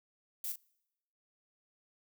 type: noise with echo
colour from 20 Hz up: violet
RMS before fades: -38 dBFS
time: 0.44-0.52 s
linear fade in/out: 2 ms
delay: 38 ms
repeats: 1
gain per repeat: -7 dB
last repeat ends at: 0.558 s
effects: noise-tail reverb RT60 0.9 s tail -26 dB re dry